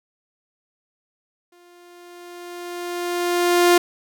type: tone with exponential growth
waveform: sawtooth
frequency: 350.9 Hz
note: F4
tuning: 8 cents sharp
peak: -7 dBFS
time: 1.52-3.78 s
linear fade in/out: 5 ms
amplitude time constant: 490 ms
effects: none